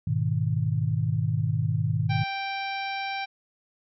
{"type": "chord", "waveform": "sine", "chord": "G# minor", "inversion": "none", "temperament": "equal", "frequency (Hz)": [103.83, 123.47, 155.56], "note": ["G#2", "B2", "D#3"], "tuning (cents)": [0, 0, 0], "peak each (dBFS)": -27, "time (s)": [0.07, 2.24], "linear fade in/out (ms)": 5}
{"type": "harmonic tone", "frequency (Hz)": 784, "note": "G5", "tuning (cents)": 0, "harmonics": [1, 2, 3, 4, 5, 6, 7], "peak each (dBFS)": [-31, -38, -34, -43, -41, -47, -45], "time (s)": [2.09, 3.26], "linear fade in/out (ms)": 20}
{"effects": []}